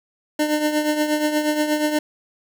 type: tone with tremolo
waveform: 25% pulse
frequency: 301.9 Hz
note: D4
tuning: 48 cents sharp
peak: -12 dBFS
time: 0.39-1.99 s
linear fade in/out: 5 ms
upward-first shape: triangle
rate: 8.4 Hz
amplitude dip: 65%
effects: none